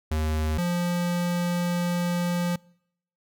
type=tone pair in turn; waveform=square; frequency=77.78 / 175.08 Hz; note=D#2 / F3; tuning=0 / +5 cents; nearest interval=octave + major second; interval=1405 cents; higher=second; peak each=-24 dBFS; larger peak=neither; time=0.11-0.58 / 0.58-2.56 s; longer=second; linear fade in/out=5 ms; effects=noise-tail reverb RT60 0.7 s tail -26 dB re dry